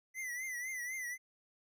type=tone with vibrato; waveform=square; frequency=2009 Hz; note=B6; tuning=29 cents sharp; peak=-39 dBFS; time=0.14-1.18 s; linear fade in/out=50 ms; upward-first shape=triangle; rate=4 Hz; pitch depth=100 cents each way; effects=none